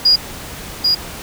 triangle tone with echo, 4870 Hz, D#8, 38 cents flat, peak -4 dBFS, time 0.05-0.16 s, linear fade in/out 10 ms, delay 790 ms, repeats 1, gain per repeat -5 dB, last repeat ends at 0.95 s, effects tanh soft clip ceiling -6 dBFS + pink hiss -31 dBFS RMS until 1.22 s

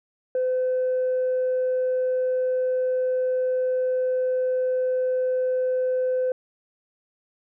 sine tone, 510 Hz, C5, 44 cents flat, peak -19 dBFS, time 0.35-6.32 s, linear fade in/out 2 ms, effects tanh soft clip ceiling -18 dBFS

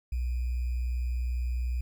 sine tone with sample-and-hold, 61.3 Hz, B1, 12 cents flat, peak -27 dBFS, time 0.12-1.81 s, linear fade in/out 5 ms, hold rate 2450 Hz, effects none

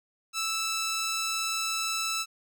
10% pulse tone, 1318.5 Hz, E6, in tune, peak -20 dBFS, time 0.33-2.26 s, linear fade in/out 50 ms, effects none

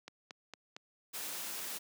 click train, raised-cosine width 0.2 ms, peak -28 dBFS, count 4, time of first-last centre 0.08-0.765 s, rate 4.38 Hz
white noise, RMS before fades -41 dBFS, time 1.13-1.79 s, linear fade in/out 20 ms
effects high-pass 200 Hz 12 dB/octave

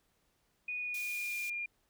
sine tone with pitch glide, 2471 to 2408 Hz, D#7 to D7, -13 to +43 cents, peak -35 dBFS, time 0.68-1.66 s, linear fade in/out 5 ms, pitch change -44 cents, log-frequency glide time 0.78-1.36 s
pink high-pass noise, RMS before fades -47 dBFS, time 0.94-1.5 s, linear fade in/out 5 ms, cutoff 5100 Hz, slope 12 dB/octave
effects pink hiss -75 dBFS RMS until 1.89 s

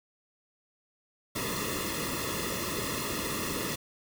pink noise with comb filter, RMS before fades -33 dBFS, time 1.35-3.76 s, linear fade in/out 10 ms, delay 1.3 ms, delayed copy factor -0.95, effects none

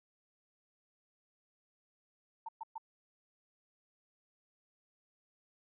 sine tone bursts, 898 Hz, A5, 35 cents sharp, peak -39 dBFS, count 3, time 2.46-2.781 s, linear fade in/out 5 ms, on 27 ms, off 120 ms, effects none

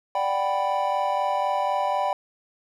triangle chord, G major seventh, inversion second, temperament equal, 587.3 / 740 / 784 / 987.8 Hz, D5 / F#5 / G5 / B5, 0 / 0 / 0 / 0 cents, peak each -26 / -28 / -24 / -25 dBFS, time 0.15-2.13 s, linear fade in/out 2 ms, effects none

